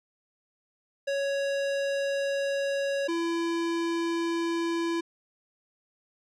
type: tone pair in turn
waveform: square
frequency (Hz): 556 / 335.8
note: C#5 / E4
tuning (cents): +5 / +32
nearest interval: major sixth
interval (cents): 873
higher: first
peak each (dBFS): -27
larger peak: neither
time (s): 1.07-3.08 / 3.08-5.01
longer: first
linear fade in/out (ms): 10
effects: low-pass 6000 Hz 12 dB/octave